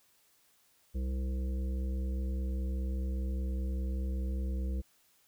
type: harmonic tone with a mistuned harmonic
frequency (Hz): 65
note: C2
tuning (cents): -11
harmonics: 1 / 3 / 5 / 7 / 8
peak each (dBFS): -31 / -42 / -48 / -52 / -53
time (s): 0.94-4.82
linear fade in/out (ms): 20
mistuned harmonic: 1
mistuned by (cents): -25
effects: white hiss -68 dBFS RMS until 5.27 s